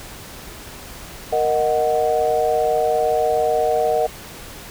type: chord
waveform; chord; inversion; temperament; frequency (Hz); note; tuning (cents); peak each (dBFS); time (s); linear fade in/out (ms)
sine; D# minor; second; equal; 466.2 / 622.3 / 740; A#4 / D#5 / F#5; 0 / 0 / 0; -20; 1.32-4.07; 10
effects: pink hiss -37 dBFS RMS until 4.7 s